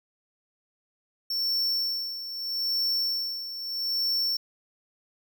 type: tone with tremolo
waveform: square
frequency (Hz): 5430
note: F8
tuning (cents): -50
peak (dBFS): -24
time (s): 1.3-4.37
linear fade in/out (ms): 5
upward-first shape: sine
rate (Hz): 0.79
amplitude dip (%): 70
effects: none